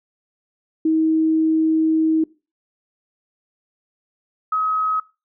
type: tone pair in turn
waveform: sine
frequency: 318.2 / 1272.8 Hz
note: D#4 / D#6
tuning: +39 / +39 cents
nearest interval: 2 octaves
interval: 2400 cents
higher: second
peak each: -14 / -17 dBFS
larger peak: first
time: 0.85-2.24 / 4.52-5 s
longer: first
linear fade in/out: 5 ms
effects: noise-tail reverb RT60 0.3 s tail -21 dB re dry